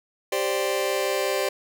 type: chord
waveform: sawtooth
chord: G suspended fourth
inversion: none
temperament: just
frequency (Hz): 392 / 522.7 / 588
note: G4 / C5 / D5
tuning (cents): 0 / -2 / +2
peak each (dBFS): -23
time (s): 0.32-1.49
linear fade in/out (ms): 5
effects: none